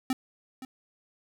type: tone with echo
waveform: square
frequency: 260 Hz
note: C4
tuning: 11 cents flat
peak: -25 dBFS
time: 0.1-0.13 s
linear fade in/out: 2 ms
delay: 520 ms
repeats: 1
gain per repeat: -14 dB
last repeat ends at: 0.65 s
effects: none